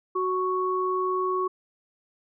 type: tone pair together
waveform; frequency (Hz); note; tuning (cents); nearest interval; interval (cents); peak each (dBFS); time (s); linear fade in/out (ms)
sine; 371 / 1109; F#4 / C#6; +5 / 0; octave + perfect fifth; 1895; -26; 0.15-1.48; 10
effects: none